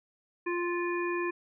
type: harmonic tone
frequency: 349.2 Hz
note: F4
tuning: in tune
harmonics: 1 / 3 / 5 / 7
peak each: -30 / -36 / -38 / -39 dBFS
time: 0.46-1.31 s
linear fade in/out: 10 ms
effects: none